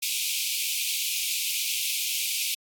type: high-pass noise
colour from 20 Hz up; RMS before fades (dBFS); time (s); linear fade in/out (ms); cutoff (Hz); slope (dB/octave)
pink; -28; 0.02-2.55; 10; 2300; 96
effects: AAC 64 kbps